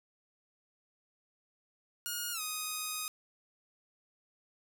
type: tone with pitch glide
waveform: 5% pulse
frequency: 1434 to 1248.4 Hz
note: F6 to D#6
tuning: +45 to +5 cents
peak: -24 dBFS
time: 2.06-3.08 s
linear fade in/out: 0 ms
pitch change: -240 cents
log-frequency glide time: 2.32-2.41 s
effects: 10-bit